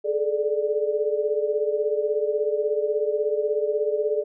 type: tone cluster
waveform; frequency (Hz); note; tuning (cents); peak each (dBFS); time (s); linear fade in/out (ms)
sine; 423.1 / 439.5 / 590; G#4 / A4 / D5; +32 / -2 / +8; -24 / -26 / -27; 0.04-4.24; 20
effects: none